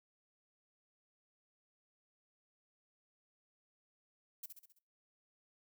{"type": "noise with echo", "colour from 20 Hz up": "violet", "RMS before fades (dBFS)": -45, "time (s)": [4.43, 4.46], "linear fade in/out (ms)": 5, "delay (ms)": 66, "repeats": 5, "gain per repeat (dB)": -5, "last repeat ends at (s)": 4.79, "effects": ["noise-tail reverb RT60 0.3 s tail -21 dB re dry"]}